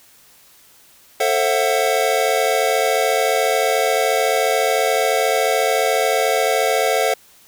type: chord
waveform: square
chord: F# half-diminished seventh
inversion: first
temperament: just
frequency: 444 / 532.8 / 666 / 740 Hz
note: A4 / C5 / E5 / F#5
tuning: +16 / +31 / +18 / 0 cents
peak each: -22 dBFS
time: 1.2-7.14 s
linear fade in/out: 5 ms
effects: white hiss -50 dBFS RMS until 7.47 s